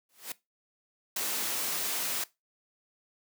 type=noise with exponential growth; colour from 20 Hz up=white; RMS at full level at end=-34 dBFS; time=0.09-0.32 s; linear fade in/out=2 ms; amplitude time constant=49 ms
type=noise; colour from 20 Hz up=white; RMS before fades=-32 dBFS; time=1.16-2.24 s; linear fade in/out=5 ms
effects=noise-tail reverb RT60 0.2 s tail -19 dB re dry + high-pass 200 Hz 12 dB/octave